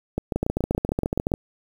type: two click trains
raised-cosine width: 2 ms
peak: -10 / -9 dBFS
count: 9 / 15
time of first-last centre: 0.18-1.318 / 0.36-1.339 s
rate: 7.03 / 14.3 Hz
effects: 7-bit